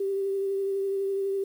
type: tone with vibrato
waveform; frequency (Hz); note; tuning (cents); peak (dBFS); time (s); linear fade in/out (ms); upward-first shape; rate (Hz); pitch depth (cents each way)
sine; 392; G4; 0; -25; 0-1.44; 5; triangle; 12; 23
effects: 9-bit